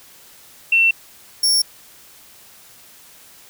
sine / sawtooth tone pair in turn, 2701 / 5481 Hz, E7 / F8, +42 / -33 cents, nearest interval octave, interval 1225 cents, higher second, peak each -11 dBFS, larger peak neither, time 0.72-0.91 / 1.43-1.62 s, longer neither, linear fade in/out 5 ms, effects white hiss -46 dBFS RMS until 3.49 s

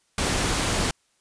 pink noise, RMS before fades -24 dBFS, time 0.18-0.91 s, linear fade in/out 2 ms, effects white hiss -67 dBFS RMS until 1.2 s + resampled to 22050 Hz

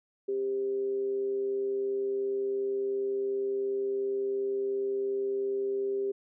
sine tone with amplitude modulation, 396.4 Hz, G4, 19 cents sharp, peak -26 dBFS, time 0.28-6.12 s, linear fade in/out 10 ms, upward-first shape sine, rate 130 Hz, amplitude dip 35%, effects none

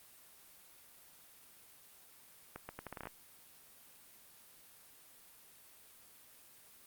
accelerating click train, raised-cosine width 0.5 ms, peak -28 dBFS, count 10, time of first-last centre 2.56-3.071 s, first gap 130 ms, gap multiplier 0.77, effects white hiss -60 dBFS RMS until 6.86 s + Opus 32 kbps

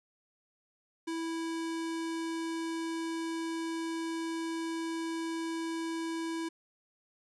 square tone, 328.6 Hz, E4, 5 cents flat, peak -34 dBFS, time 1.07-6.49 s, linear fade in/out 10 ms, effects resampled to 24000 Hz + 11-bit

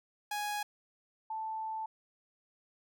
sawtooth / sine tone pair in turn, 830.6 / 880 Hz, G#5 / A5, 0 / 0 cents, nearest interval minor second, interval 100 cents, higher second, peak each -30 / -35 dBFS, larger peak first, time 0.31-0.63 / 1.3-1.86 s, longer second, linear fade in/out 5 ms, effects none

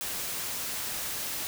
white noise, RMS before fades -34 dBFS, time 0.01-1.47 s, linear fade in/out 0 ms, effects none

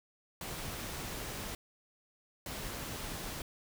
pink noise bursts at uneven times, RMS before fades -41 dBFS, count 2, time 0.41-1.55 / 2.46-3.42 s, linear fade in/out 2 ms, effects none

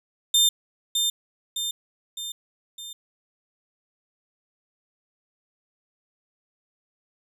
sawtooth tone with echo, 3600 Hz, A7, 39 cents sharp, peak -13 dBFS, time 0.34-0.49 s, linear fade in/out 5 ms, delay 610 ms, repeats 4, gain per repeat -5 dB, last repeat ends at 2.93 s, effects none

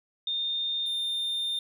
sine / triangle tone pair in turn, 3637 / 3620 Hz, A#7 / A7, -43 / +48 cents, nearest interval unison, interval 9 cents, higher first, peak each -27 / -26 dBFS, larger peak second, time 0.27-0.86 / 0.86-1.59 s, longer second, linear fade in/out 2 ms, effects none

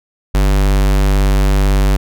square tone, 49 Hz, G1, in tune, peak -10 dBFS, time 0.34-1.97 s, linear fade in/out 10 ms, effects none

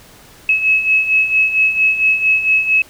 sine beating tone pair, 2575 / 2579.4 Hz, E7 / E7, -41 / -38 cents, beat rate 4.4 Hz, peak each -18 / -12 dBFS, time 0.49-2.82 s, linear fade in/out 2 ms, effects pink hiss -43 dBFS RMS until 2.89 s

